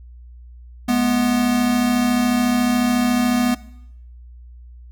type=tone pair together; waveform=square; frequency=211.4 / 245.4 Hz; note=G#3 / B3; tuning=+31 / -11 cents; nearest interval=minor third; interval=258 cents; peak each=-23 / -17 dBFS; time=0.88-3.55 s; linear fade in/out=10 ms; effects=noise-tail reverb RT60 0.8 s tail -20 dB re dry + added 60 Hz sine -38 dBFS peak until 4.91 s